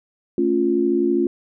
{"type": "chord", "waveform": "sine", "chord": "A augmented", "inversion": "none", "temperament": "equal with one note detuned", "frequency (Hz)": [221.4, 277.2, 349.2], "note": ["A3", "C#4", "E#4"], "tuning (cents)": [11, 0, 0], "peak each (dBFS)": [-24, -21, -18], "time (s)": [0.38, 1.27], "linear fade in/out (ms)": 2, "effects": []}